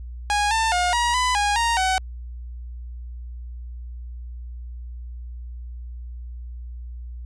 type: tone with pitch steps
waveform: sawtooth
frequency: 825 / 894 / 715 / 955 / 1001 / 821 / 931 / 753 Hz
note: G#5 / A5 / F5 / A#5 / B5 / G#5 / A#5 / F#5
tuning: -12 / +27 / +41 / +42 / +23 / -20 / -2 / +30 cents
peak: -15 dBFS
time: 0.3-1.98 s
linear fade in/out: 0 ms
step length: 210 ms
effects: added 60 Hz sine -32 dBFS peak until 7.25 s + resampled to 22050 Hz